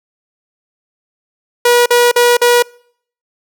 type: tone bursts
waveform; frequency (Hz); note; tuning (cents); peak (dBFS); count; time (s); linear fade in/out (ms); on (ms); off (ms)
sawtooth; 482.8; B4; -39; -3; 4; 1.65-2.625; 5; 210; 45
effects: noise-tail reverb RT60 0.6 s tail -26 dB re dry